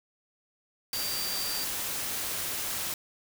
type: tone in noise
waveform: sine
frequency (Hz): 4680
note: D8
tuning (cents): -7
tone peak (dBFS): -34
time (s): 0.93-1.64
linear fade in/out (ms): 2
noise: white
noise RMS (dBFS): -33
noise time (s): 0.93-2.94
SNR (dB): -4
effects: none